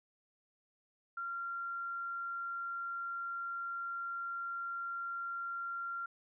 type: tone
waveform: sine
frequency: 1380 Hz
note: F6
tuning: 21 cents flat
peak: -37 dBFS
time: 1.17-6.06 s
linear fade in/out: 5 ms
effects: none